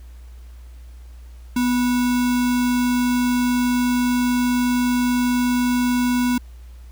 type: tone with sample-and-hold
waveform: sine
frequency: 246.9 Hz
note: B3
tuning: in tune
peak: -16 dBFS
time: 1.56-6.38 s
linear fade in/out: 5 ms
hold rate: 1225 Hz
effects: added 60 Hz sine -37 dBFS peak until 6.91 s + pink hiss -56 dBFS RMS until 6.91 s